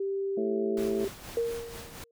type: tone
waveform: sine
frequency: 392 Hz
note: G4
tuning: in tune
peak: -28 dBFS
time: 0-1.08 s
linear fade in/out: 5 ms
type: harmonic tone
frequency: 110 Hz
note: A2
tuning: in tune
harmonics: 2 / 3 / 4 / 5 / 6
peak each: -33 / -36 / -35 / -42 / -41 dBFS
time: 0.37-1.05 s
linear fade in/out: 5 ms
type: noise with tremolo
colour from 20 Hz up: pink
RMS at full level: -42 dBFS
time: 0.77-2.04 s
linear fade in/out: 2 ms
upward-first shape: sine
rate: 4.2 Hz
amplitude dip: 50%
type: tone with exponential decay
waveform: sine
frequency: 466.2 Hz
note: A#4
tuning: in tune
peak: -23 dBFS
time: 1.37-2.11 s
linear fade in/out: 2 ms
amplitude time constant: 160 ms
effects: none